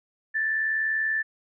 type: tone with amplitude modulation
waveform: sine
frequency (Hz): 1760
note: A6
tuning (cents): 0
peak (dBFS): -21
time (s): 0.34-1.23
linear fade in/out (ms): 20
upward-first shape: sine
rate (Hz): 80.2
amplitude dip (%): 40
effects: none